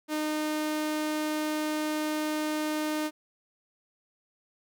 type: tone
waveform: sawtooth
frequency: 306.2 Hz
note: D#4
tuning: 28 cents flat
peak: -24 dBFS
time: 0.08-3.11 s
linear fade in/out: 50 ms
effects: none